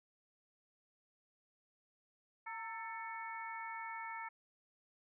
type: harmonic tone with a mistuned harmonic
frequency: 442.7 Hz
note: A4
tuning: 11 cents sharp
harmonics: 2 / 3 / 4 / 5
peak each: -45 / -49 / -50 / -49 dBFS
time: 2.46-4.29 s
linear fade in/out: 10 ms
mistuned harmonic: 2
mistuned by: +54 cents
effects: none